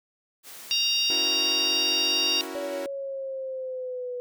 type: high-pass noise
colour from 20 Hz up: white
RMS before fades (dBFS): -43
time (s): 0.43-2.49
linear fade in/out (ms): 50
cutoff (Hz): 180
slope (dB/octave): 12
type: harmonic tone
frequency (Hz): 932.3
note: A#5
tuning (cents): 0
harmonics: 3 / 4 / 5 / 6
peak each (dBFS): -26 / -27 / -28 / -29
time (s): 0.71-2.41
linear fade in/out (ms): 0
type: chord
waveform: sawtooth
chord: F# dominant seventh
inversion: second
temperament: equal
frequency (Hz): 277.2 / 329.6 / 370 / 466.2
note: C#4 / E4 / F#4 / A#4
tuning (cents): 0 / 0 / 0 / 0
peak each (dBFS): -36 / -34 / -34 / -38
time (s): 1.1-2.86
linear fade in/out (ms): 0
type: linear sweep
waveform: sine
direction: down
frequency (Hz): 571 to 491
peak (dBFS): -30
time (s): 2.55-4.2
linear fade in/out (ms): 0
effects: none